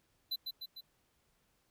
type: tone with echo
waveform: square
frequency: 4017 Hz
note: B7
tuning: 29 cents sharp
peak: -34 dBFS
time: 0.31-0.36 s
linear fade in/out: 10 ms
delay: 150 ms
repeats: 3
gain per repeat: -4 dB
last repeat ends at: 0.81 s
effects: pink hiss -75 dBFS RMS until 1.7 s